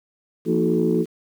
sine tone cluster, 170.5 / 231 / 317.8 / 370 / 432.9 Hz, F3 / A#3 / D#4 / F#4 / A4, -41 / -16 / +37 / 0 / -28 cents, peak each -23 dBFS, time 0.45-1.06 s, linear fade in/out 50 ms, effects tanh soft clip ceiling -7 dBFS + 8-bit

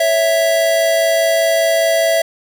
square tone pair together, 554.4 / 659.3 Hz, C#5 / E5, 0 / 0 cents, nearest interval minor third, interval 300 cents, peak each -21 / -13 dBFS, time 0-2.22 s, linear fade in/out 5 ms, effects none

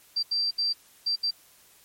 sine tone bursts at uneven times, 4699 Hz, D8, in tune, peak -23 dBFS, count 5, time 0.16-0.23 / 0.31-0.51 / 0.58-0.73 / 1.06-1.16 / 1.23-1.31 s, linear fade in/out 10 ms, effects white hiss -57 dBFS RMS until 1.84 s + MP3 64 kbps

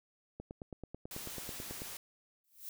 click train, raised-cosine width 2 ms, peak -30 dBFS, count 14, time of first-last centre 0.4-1.819 s, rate 9.16 Hz
white noise, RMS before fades -45 dBFS, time 1.11-1.97 s, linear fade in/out 2 ms
violet noise with exponential growth, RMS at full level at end -41 dBFS, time 2.44-2.69 s, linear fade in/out 2 ms, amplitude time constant 53 ms
effects none

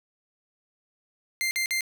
sawtooth tone bursts, 2093 Hz, C7, in tune, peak -21 dBFS, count 3, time 1.41-1.808 s, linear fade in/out 0 ms, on 100 ms, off 49 ms, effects none

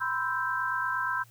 sine chord, C major seventh, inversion third, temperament equal with one note detuned, 987.8 / 1036.3 / 1318.5 / 1568 Hz, B5 / C6 / E6 / G6, 0 / -17 / 0 / 0 cents, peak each -34 / -34 / -34 / -30 dBFS, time 0-1.24 s, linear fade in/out 20 ms, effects added 116 Hz sine -55 dBFS peak until 1.3 s + white hiss -61 dBFS RMS until 1.3 s

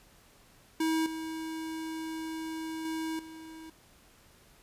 square tone with level steps, 320.5 Hz, E4, 49 cents flat, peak -27 / -36 / -33 / -45 dBFS, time 0.8-3.7 s, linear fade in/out 5 ms, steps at 1.06 / 2.85 / 3.19 s, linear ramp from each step 2 ms, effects pink hiss -60 dBFS RMS until 4.62 s + resampled to 32000 Hz

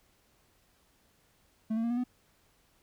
triangle tone with pitch steps, 220 / 226.8 / 233.9 / 241.2 / 248.7 Hz, A3 / A#3 / A#3 / B3 / B3, 0 / -47 / +6 / -41 / +12 cents, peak -26 dBFS, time 1.7-2.04 s, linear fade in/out 10 ms, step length 68 ms, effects pink hiss -68 dBFS RMS until 2.82 s

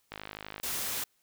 click train, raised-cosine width 0.3 ms, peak -23 dBFS, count 26, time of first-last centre 0.12-0.6 s, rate 52.1 Hz
white noise, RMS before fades -34 dBFS, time 0.63-1.04 s, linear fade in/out 5 ms
effects white hiss -72 dBFS RMS until 1.22 s

